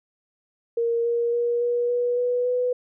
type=tone with pitch steps; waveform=sine; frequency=466.2 / 471.1 / 476 / 481 / 486 / 491.1 / 496.2 Hz; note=A#4 / A#4 / A#4 / B4 / B4 / B4 / B4; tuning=0 / +18 / +36 / -46 / -28 / -10 / +8 cents; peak=-20 dBFS; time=0.77-2.73 s; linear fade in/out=5 ms; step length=280 ms; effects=none